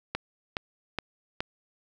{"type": "click train", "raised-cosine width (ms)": 0.3, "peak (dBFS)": -13, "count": 4, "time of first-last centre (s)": [0.15, 1.405], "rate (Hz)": 2.39, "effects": []}